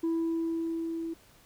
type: tone with level ramp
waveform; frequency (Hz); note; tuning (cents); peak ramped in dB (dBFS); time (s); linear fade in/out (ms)
sine; 329.6; E4; 0; -23 to -32; 0.03-1.14; 10
effects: tanh soft clip ceiling -25 dBFS + pink hiss -59 dBFS RMS until 1.45 s